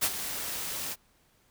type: noise with ADSR envelope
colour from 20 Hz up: white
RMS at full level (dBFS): -24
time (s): 0.01-0.96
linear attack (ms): 28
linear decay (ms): 54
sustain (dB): -11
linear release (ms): 38
effects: pink hiss -66 dBFS RMS until 1.5 s